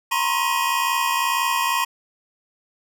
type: tone cluster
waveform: square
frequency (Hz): 932 / 1016 / 1078 / 1909 / 2495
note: A#5 / B5 / C#6 / A#6 / D#7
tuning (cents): -1 / +49 / -49 / +41 / +4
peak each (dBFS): -26 / -26 / -25 / -30 / -28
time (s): 0.11-1.85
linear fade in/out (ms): 10
effects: none